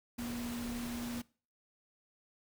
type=tone in noise; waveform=sine; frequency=238.8 Hz; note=A#3; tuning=42 cents sharp; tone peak=-38 dBFS; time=0.18-1.22 s; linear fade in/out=10 ms; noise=pink; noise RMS=-45 dBFS; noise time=0.18-1.22 s; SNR=+4 dB; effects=noise-tail reverb RT60 0.4 s tail -22 dB re dry